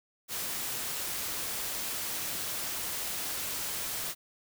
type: noise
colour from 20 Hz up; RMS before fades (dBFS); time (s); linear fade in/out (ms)
white; -35; 0.28-4.15; 50
effects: none